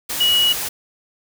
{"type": "tone in noise", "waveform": "sine", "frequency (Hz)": 2913, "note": "F#7", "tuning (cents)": -28, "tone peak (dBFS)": -13, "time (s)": [0.2, 0.53], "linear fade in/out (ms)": 10, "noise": "white", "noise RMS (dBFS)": -25, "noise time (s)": [0.09, 0.69], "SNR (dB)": 9, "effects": []}